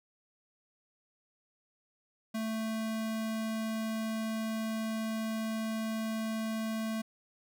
square tone, 221.3 Hz, A3, 10 cents sharp, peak -33 dBFS, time 2.34-7.02 s, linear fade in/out 10 ms, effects none

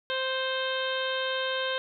harmonic tone with a mistuned harmonic, 523 Hz, C5, 1 cent flat, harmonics 1 / 2 / 3 / 4 / 5 / 6 / 7 / 8, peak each -31 / -36 / -33 / -43 / -40 / -35 / -37 / -48 dBFS, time 0.1-1.78 s, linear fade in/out 0 ms, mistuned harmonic 4, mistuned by +19 cents, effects none

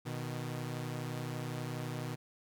sawtooth tone pair together, 123 / 154.97 Hz, B2 / D#3, -7 / -7 cents, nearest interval major third, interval 400 cents, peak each -35 / -37 dBFS, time 0.05-2.16 s, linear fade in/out 20 ms, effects none

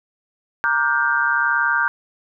sine chord, G minor seventh, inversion first, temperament equal with one note detuned, 932.3 / 1174.7 / 1427.1 / 1568 Hz, Bb5 / D6 / F6 / G6, 0 / 0 / +37 / 0 cents, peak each -24 / -24 / -21 / -19 dBFS, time 0.64-1.88 s, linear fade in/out 0 ms, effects none

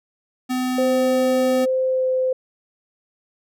square tone, 253.8 Hz, B3, 47 cents sharp, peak -21 dBFS, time 0.49-1.66 s, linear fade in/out 20 ms
sine tone with pitch glide, 519 to 515.7 Hz, C5 to C5, -14 to -25 cents, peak -17 dBFS, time 0.78-2.33 s, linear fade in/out 5 ms, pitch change -11 cents, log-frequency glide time 1.88-2.08 s
effects none

